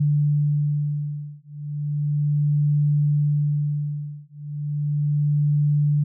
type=beating tone pair; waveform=sine; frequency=146.83 / 147.18 Hz; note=D3 / D3; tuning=0 / +4 cents; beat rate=0.35 Hz; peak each=-22 dBFS; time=0-6.04 s; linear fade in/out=10 ms; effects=none